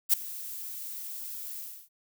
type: noise with ADSR envelope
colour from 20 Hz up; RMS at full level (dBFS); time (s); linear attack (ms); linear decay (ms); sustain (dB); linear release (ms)
violet; -19; 0.09-1.89; 44; 4; -20; 300
effects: none